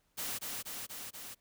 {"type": "noise with echo", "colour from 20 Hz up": "white", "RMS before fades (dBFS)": -38, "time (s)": [0.17, 0.39], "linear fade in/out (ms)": 20, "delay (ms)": 240, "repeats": 4, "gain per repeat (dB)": -2, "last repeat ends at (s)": 1.35, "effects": ["pink hiss -75 dBFS RMS until 1.4 s"]}